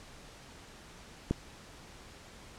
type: click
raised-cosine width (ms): 3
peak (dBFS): -15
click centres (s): 1.31
effects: pink hiss -52 dBFS RMS until 2.58 s + low-pass 8000 Hz 12 dB/octave